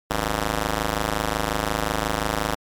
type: ring-modulated tone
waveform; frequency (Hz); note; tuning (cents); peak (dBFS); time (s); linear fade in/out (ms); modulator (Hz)
5% pulse; 107.2; A2; -45; -8; 0.1-2.55; 10; 388
effects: MP3 96 kbps